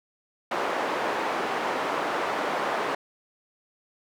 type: band-pass noise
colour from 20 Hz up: white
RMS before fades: -28 dBFS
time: 0.51-2.95 s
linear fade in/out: 5 ms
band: 360 to 1100 Hz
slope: 12 dB/octave
effects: none